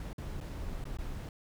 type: noise with dropouts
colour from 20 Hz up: brown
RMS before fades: -39 dBFS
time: 0-1.29 s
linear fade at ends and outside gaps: 2 ms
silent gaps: 0.131-0.181 / 0.404-0.41 / 0.841-0.853 / 0.971-0.986 s
effects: none